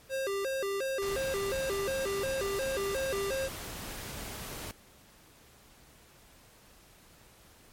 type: tone with vibrato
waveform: square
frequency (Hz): 459.8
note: A#4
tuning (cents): -24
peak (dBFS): -31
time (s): 0.09-3.5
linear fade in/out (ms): 50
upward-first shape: square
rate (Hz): 2.8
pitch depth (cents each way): 260
type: noise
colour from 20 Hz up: pink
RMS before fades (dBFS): -41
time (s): 1.02-4.71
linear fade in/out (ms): 0
effects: pink hiss -58 dBFS RMS until 7.72 s + MP3 64 kbps